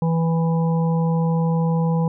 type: harmonic tone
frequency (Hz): 164.81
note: E3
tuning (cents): 0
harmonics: 1 / 3 / 5 / 6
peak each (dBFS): -17 / -27 / -31 / -33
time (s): 0.02-2.08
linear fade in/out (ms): 2
effects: none